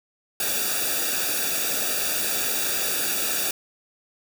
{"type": "noise with comb filter", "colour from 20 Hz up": "white", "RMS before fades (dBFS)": -25, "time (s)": [0.4, 3.51], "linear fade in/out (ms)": 2, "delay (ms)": 0.96, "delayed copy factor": -0.85, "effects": []}